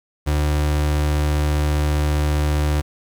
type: tone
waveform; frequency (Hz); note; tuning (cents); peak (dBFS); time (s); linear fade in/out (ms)
35% pulse; 75; D2; +37; -15; 0.26-2.82; 20
effects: 8-bit